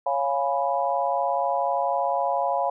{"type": "chord", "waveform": "sine", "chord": "C# dominant seventh", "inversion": "none", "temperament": "equal", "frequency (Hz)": [554.4, 698.5, 830.6, 987.8], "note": ["C#5", "E#5", "G#5", "B5"], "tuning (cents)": [0, 0, 0, 0], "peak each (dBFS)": [-27, -26, -27, -28], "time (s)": [0.06, 2.7], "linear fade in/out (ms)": 5, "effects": []}